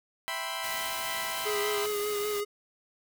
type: chord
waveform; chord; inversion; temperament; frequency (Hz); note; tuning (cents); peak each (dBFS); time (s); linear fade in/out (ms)
15% pulse; C major seventh; first; equal; 659.3 / 784 / 987.8 / 1046.5; E5 / G5 / B5 / C6; 0 / 0 / 0 / 0; -32 / -33 / -30 / -32; 0.28-1.86; 0
type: noise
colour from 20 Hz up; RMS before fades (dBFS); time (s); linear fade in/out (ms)
white; -39; 0.63-2.41; 10
type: tone with vibrato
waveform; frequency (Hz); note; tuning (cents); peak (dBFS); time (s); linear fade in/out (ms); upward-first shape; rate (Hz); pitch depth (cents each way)
square; 415.3; G#4; 0; -30; 1.45-2.45; 20; sine; 5.1; 26
effects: none